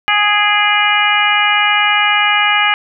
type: harmonic tone with a mistuned harmonic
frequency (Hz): 415.3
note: G#4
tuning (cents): 0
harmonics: 2 / 3 / 4 / 5 / 6 / 7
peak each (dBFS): -17 / -17 / -17 / -17 / -17 / -17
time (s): 0.08-2.74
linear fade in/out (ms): 0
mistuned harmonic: 6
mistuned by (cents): -59
effects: none